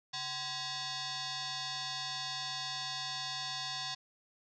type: tone with frequency modulation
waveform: sine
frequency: 138.59 Hz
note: C#3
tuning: in tune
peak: -36 dBFS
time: 0.13-3.95 s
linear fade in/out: 10 ms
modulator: 897 Hz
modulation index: 5.9
effects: none